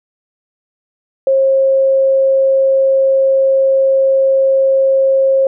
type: tone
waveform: sine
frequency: 537 Hz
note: C5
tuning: 45 cents sharp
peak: -8 dBFS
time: 1.27-5.47 s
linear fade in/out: 2 ms
effects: none